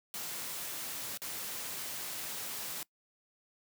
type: noise with dropouts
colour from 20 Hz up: white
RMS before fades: -40 dBFS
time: 0.14-2.83 s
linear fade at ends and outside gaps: 1 ms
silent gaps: 1.174-1.218 s
effects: noise-tail reverb RT60 0.1 s tail -22 dB re dry + high-pass 100 Hz 12 dB/octave